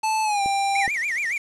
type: tone with pitch glide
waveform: square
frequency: 874 to 792.3 Hz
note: A5 to G5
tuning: -12 to +18 cents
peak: -21 dBFS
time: 0.03-0.87 s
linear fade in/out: 10 ms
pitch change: -170 cents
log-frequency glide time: 0.23-0.42 s
type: clicks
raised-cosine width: 2 ms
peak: -21 dBFS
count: 2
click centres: 0.46 / 0.878 s
type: tone with vibrato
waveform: triangle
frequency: 2093 Hz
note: C7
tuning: in tune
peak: -21 dBFS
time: 0.75-1.38 s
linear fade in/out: 5 ms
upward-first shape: sine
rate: 7.1 Hz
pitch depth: 250 cents each way
effects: resampled to 24000 Hz + 7-bit